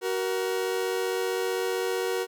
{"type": "tone pair together", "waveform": "40% pulse", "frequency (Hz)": [375.7, 471.2], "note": ["F#4", "A#4"], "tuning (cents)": [26, 19], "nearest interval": "major third", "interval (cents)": 393, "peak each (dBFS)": -28, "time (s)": [0.01, 2.27], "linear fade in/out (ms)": 50, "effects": []}